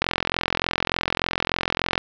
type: click train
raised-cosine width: 0.3 ms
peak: -4 dBFS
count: 86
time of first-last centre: 0.02-1.979 s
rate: 43.4 Hz
effects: resampled to 16000 Hz + 7-bit